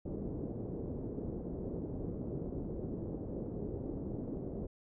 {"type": "low-pass noise", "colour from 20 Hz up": "white", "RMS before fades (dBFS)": -40, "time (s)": [0.05, 4.67], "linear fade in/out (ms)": 10, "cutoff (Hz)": 420, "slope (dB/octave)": 24, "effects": []}